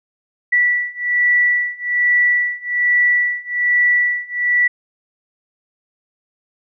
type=beating tone pair; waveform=sine; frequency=1956 / 1957.2 Hz; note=B6 / B6; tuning=-17 / -16 cents; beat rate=1.2 Hz; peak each=-17 / -16 dBFS; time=0.52-4.68 s; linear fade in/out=10 ms; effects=none